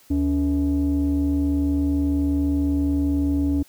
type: tone pair together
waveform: sine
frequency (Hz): 74.98 / 283.1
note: D2 / C#4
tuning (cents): +36 / +37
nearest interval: octave + major seventh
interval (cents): 2301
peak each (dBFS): -21 / -18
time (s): 0.1-3.63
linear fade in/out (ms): 10
effects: tanh soft clip ceiling -15 dBFS + white hiss -54 dBFS RMS until 3.68 s